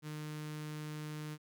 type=tone with notch filter; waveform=sawtooth; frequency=152.2 Hz; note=D#3; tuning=38 cents flat; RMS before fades=-43 dBFS; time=0.02-1.38 s; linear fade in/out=50 ms; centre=680 Hz; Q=1.4; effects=none